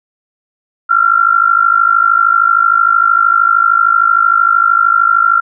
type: tone with amplitude modulation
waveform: sine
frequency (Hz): 1373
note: F6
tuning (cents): -30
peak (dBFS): -3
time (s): 0.89-5.41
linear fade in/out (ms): 20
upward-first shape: sine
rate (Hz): 53.1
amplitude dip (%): 85
effects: none